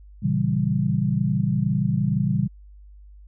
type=chord; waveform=sine; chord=A# diminished seventh; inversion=none; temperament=equal; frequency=116.54 / 138.59 / 164.81 / 196 Hz; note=A#2 / C#3 / E3 / G3; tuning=0 / 0 / 0 / 0 cents; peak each=-26 / -24 / -25 / -24 dBFS; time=0.22-2.48 s; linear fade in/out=20 ms; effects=added 50 Hz sine -43 dBFS peak until 3.27 s